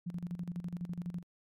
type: tone with tremolo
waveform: sine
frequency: 174.61 Hz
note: F3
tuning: in tune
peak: -34 dBFS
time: 0.06-1.23 s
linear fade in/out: 10 ms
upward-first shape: square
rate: 12 Hz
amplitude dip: 75%
effects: MP3 64 kbps